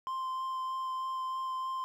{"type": "tone with vibrato", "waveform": "triangle", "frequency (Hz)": 1044, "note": "C6", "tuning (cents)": -4, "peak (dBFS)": -31, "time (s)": [0.07, 1.84], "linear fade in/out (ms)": 0, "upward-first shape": "sine", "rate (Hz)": 3.2, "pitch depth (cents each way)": 9, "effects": []}